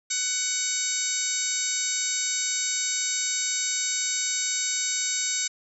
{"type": "harmonic tone with a mistuned harmonic", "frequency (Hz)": 746, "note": "F#5", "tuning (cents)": 14, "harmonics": [2, 3, 4, 5, 6, 7, 8, 9, 10], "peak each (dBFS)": [-39, -35, -41, -34, -36, -37, -30, -35, -29], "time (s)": [0.1, 5.48], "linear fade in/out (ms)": 10, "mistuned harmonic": 5, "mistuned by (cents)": 17, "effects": []}